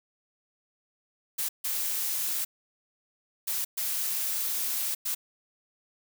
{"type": "noise bursts at uneven times", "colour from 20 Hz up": "blue", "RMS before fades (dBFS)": -30, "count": 5, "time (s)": [[1.38, 1.49], [1.64, 2.45], [3.47, 3.65], [3.77, 4.95], [5.05, 5.15]], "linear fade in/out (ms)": 10, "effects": []}